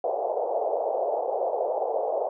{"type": "band-pass noise", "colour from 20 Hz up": "pink", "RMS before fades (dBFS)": -27, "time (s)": [0.04, 2.29], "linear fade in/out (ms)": 2, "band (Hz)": [460, 780], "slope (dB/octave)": 48, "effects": []}